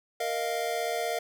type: chord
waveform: square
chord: Bb suspended fourth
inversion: none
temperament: equal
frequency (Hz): 466.2 / 622.3 / 698.5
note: Bb4 / Eb5 / F5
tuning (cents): 0 / 0 / 0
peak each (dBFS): -34 / -35 / -32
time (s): 0.2-1.19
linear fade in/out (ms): 5
effects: none